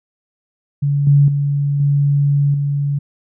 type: tone with level steps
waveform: sine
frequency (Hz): 142.5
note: C#3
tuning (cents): +48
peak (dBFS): -13 / -7 / -14 / -11 / -15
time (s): 0.82-2.99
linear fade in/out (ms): 10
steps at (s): 1.07 / 1.28 / 1.8 / 2.54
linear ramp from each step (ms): 2
effects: none